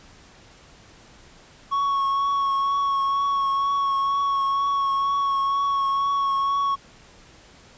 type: tone with vibrato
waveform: triangle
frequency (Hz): 1108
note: C#6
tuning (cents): -1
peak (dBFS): -18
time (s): 1.71-6.76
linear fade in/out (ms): 20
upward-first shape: triangle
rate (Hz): 2.1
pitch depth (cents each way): 20
effects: pink hiss -50 dBFS RMS until 7.77 s + resampled to 16000 Hz